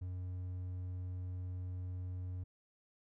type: tone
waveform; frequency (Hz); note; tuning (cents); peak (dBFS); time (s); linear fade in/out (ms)
triangle; 91; F#2; -28; -37; 0.01-2.44; 10
effects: none